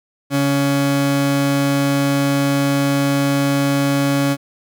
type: tone pair together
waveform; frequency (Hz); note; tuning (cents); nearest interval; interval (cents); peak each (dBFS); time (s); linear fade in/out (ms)
30% pulse; 140 / 280; C#3 / C#4; +18 / +18; octave; 1200; -16; 0.3-4.37; 50
effects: none